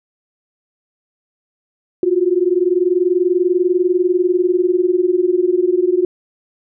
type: tone pair together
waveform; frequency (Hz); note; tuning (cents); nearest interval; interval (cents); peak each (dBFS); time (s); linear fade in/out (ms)
sine; 349.8 / 370; F4 / F#4; +3 / 0; minor second; 97; -15; 2.03-6.05; 2
effects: none